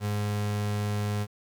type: tone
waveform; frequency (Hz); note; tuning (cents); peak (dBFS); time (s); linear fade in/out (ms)
35% pulse; 103.83; G#2; 0; -25; 0-1.27; 50
effects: 10-bit